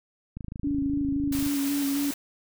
click train, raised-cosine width 5 ms, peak -23 dBFS, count 30, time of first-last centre 0.37-1.464 s, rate 26.5 Hz
sine tone with vibrato, 281.4 Hz, C#4, 26 cents sharp, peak -24 dBFS, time 0.64-2.11 s, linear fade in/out 5 ms, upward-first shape square, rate 3.8 Hz, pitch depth 20 cents each way
white noise, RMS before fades -35 dBFS, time 1.32-2.14 s, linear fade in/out 5 ms
effects none

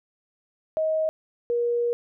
sine tone pair in turn, 631 / 476 Hz, D#5 / A#4, +24 / +36 cents, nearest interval perfect fourth, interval 488 cents, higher first, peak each -21 dBFS, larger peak neither, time 0.77-1.09 / 1.5-1.93 s, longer second, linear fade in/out 0 ms, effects none

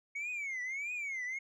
sine tone with vibrato, 2212 Hz, C#7, 4 cents flat, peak -33 dBFS, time 0.15-1.39 s, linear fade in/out 10 ms, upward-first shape triangle, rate 1.6 Hz, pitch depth 220 cents each way, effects tanh soft clip ceiling -35 dBFS

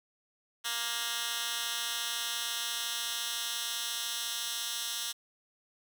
10% pulse tone with high-pass filter sweep, 234.2 Hz, A#3, 8 cents sharp, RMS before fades -35 dBFS, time 0.64-5.13 s, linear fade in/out 20 ms, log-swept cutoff 2400 to 3700 Hz, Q 1, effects none

